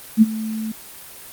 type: tone with ADSR envelope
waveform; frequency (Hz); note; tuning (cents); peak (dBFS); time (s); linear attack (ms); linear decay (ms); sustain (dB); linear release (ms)
sine; 219.8; A3; -2; -5; 0.17-0.72; 48; 30; -18; 7
effects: white hiss -39 dBFS RMS until 1.32 s + Opus 32 kbps